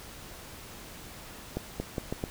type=accelerating click train; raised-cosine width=2 ms; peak=-17 dBFS; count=5; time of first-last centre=1.57-2.239 s; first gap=230 ms; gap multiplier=0.79; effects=pink hiss -46 dBFS RMS until 2.3 s